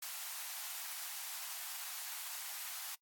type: high-pass noise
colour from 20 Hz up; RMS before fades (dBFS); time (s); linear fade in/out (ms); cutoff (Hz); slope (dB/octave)
white; -44; 0.02-2.95; 5; 700; 48
effects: noise-tail reverb RT60 0.1 s tail -21 dB re dry + AAC 64 kbps